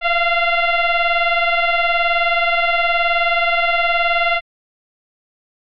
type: tone with frequency modulation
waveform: sine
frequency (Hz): 698.5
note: F5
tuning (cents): 0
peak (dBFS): -13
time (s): 0.01-4.41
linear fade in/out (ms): 50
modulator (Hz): 689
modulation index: 3.3
effects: MP3 96 kbps